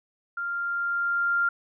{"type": "tone with level ramp", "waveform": "sine", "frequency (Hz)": 1394, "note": "F6", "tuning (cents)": -4, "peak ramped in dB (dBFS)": [-28, -20], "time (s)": [0.37, 1.49], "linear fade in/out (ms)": 5, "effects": []}